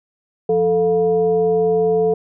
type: tone with frequency modulation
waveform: sine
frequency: 440 Hz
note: A4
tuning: in tune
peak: -13 dBFS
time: 0.49-2.14 s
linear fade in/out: 5 ms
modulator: 265 Hz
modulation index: 0.54
effects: none